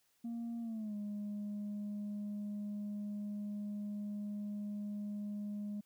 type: tone with pitch glide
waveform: sine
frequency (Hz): 233.1 to 206.5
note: A#3 to G#3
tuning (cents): 0 to -10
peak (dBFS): -36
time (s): 0.24-5.81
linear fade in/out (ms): 10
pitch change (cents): -210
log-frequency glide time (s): 0.61-0.95
effects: tanh soft clip ceiling -37 dBFS + white hiss -75 dBFS RMS until 5.85 s